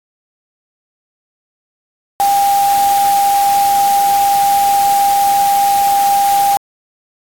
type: tone in noise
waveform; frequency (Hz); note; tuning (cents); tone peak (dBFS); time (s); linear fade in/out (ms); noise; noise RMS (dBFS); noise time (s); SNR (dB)
sine; 800; G5; +35; -9; 2.2-6.57; 0; white; -23; 2.2-6.57; +11
effects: AAC 64 kbps